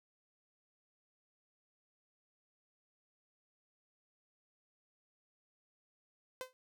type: tone with exponential decay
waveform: sawtooth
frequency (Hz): 513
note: C5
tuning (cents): -34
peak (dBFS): -33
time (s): 6.41-6.53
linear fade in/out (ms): 0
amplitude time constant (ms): 26
effects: none